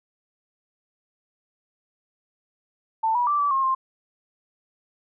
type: tone with pitch steps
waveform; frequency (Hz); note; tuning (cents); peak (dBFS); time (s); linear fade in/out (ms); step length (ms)
sine; 890 / 971 / 1170 / 1154 / 1073 / 1055; A5 / B5 / D6 / D6 / C6 / C6; +20 / -30 / -7 / -31 / +43 / +14; -19; 3.03-3.75; 10; 120
effects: none